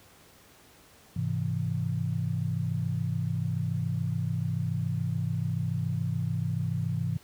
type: chord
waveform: sine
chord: Ab augmented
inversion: none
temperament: equal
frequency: 103.83 / 130.81 / 164.81 Hz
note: Ab2 / C3 / E3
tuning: 0 / 0 / 0 cents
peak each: -31 dBFS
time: 1.16-7.17 s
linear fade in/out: 5 ms
effects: pink hiss -56 dBFS RMS until 7.23 s + high-pass 60 Hz 12 dB/octave